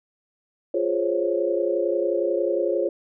sine chord, Db major seventh, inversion first, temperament equal, 349.2 / 415.3 / 523.3 / 554.4 Hz, F4 / Ab4 / C5 / Db5, 0 / 0 / 0 / 0 cents, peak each -25 / -27 / -27 / -25 dBFS, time 0.74-2.89 s, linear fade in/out 5 ms, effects none

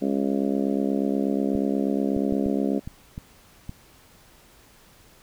harmonic tone, 68.3 Hz, C#2, 25 cents flat, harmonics 3 / 4 / 5 / 6 / 7 / 8 / 9 / 10, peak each -26 / -25 / -32 / -30 / -39 / -34 / -36 / -39 dBFS, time 0.01-2.8 s, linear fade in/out 20 ms
clicks, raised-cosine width 5 ms, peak -21 dBFS, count 7, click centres 1.553 / 2.166 / 2.325 / 2.462 / 2.875 / 3.179 / 3.694 s
effects pink hiss -54 dBFS RMS until 5.22 s

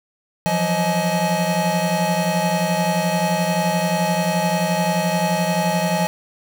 square tone cluster, 169.1 / 180.6 / 627 / 848 Hz, E3 / F#3 / D#5 / G#5, +44 / -42 / +13 / +36 cents, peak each -24 dBFS, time 0.46-6.07 s, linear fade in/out 0 ms, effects none

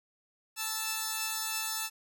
5% pulse tone pair together, 880 / 1318.5 Hz, A5 / E6, 0 / 0 cents, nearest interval perfect fifth, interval 700 cents, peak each -23 dBFS, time 0.56-1.9 s, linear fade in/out 50 ms, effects none

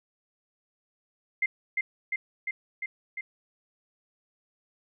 sine tone with echo, 2092 Hz, C7, 1 cent flat, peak -22 dBFS, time 1.42-1.46 s, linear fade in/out 5 ms, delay 350 ms, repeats 5, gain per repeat -2 dB, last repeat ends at 3.21 s, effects none

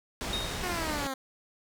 pink low-pass noise, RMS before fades -35 dBFS, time 0.21-1.07 s, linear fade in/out 0 ms, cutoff 8400 Hz, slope 12 dB/octave
triangle tone with exponential decay, 3729 Hz, A#7, in tune, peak -28 dBFS, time 0.33-0.84 s, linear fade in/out 1 ms, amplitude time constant 110 ms
10% pulse exponential sweep, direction down, 370 to 261.6 Hz, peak -24 dBFS, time 0.63-1.14 s, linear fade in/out 5 ms
effects none

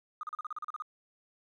triangle tone bursts, 1233 Hz, D#6, 16 cents flat, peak -31 dBFS, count 11, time 0.21-0.822 s, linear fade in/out 2 ms, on 22 ms, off 37 ms, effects tanh soft clip ceiling -33 dBFS

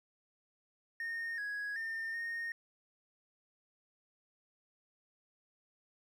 triangle tone with pitch steps, 1839 / 1664 / 1811 / 1848 Hz, A#6 / G#6 / A6 / A#6, -24 / +3 / +49 / -16 cents, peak -34 dBFS, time 1-2.52 s, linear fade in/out 2 ms, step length 380 ms, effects tanh soft clip ceiling -31 dBFS

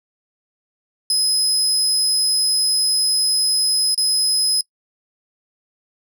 30% pulse tone with dropouts, 5070 Hz, D#8, 32 cents sharp, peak -11 dBFS, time 1.1-4.61 s, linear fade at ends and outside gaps 2 ms, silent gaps 3.946-3.977 s, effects noise-tail reverb RT60 0.1 s tail -24 dB re dry

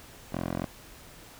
10% pulse tone with band-pass filter, 43.65 Hz, F1, in tune, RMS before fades -33 dBFS, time 0.32-0.66 s, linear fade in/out 10 ms, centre 490 Hz, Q 0.57, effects pink hiss -50 dBFS RMS until 1.39 s

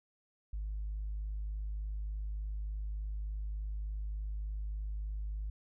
sine tone, 51.7 Hz, G#1, 7 cents flat, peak -34 dBFS, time 0.53-5.5 s, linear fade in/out 5 ms, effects tanh soft clip ceiling -32 dBFS

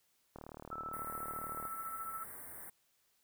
click train, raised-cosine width 1 ms, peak -33 dBFS, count 50, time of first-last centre 0.36-1.653 s, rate 37.9 Hz
sine tone with tremolo, 1318.5 Hz, E6, in tune, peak -38 dBFS, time 0.71-2.24 s, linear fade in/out 10 ms, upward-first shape triangle, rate 14 Hz, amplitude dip 60%
white band-stop noise, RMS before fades -49 dBFS, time 0.93-2.7 s, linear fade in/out 5 ms, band 2100 to 8400 Hz, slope 96 dB/octave
effects white hiss -75 dBFS RMS until 3.23 s

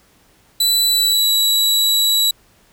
sawtooth tone with pitch glide, 3975 to 3913 Hz, B7 to B7, +10 to -17 cents, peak -10 dBFS, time 0.6-2.31 s, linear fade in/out 5 ms, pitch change -27 cents, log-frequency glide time 0.86-1.35 s, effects pink hiss -54 dBFS RMS until 2.72 s

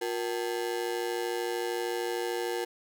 35% pulse ring-modulated tone, 415.3 Hz, G#4, in tune, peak -25 dBFS, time 0.01-2.65 s, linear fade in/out 10 ms, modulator 56.6 Hz, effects none

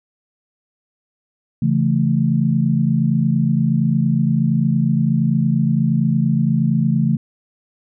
sine chord, A major, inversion first, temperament equal with one note detuned, 138.59 / 167.21 / 220 Hz, C#3 / E3 / A3, 0 / +25 / 0 cents, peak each -18 dBFS, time 1.62-7.17 s, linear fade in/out 5 ms, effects none

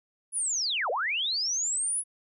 sine linear two-way sweep, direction down then up, 10470 to 434.9 to 10470 Hz, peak -26 dBFS, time 0.32-2.04 s, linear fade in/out 50 ms, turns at 0.9 s, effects none

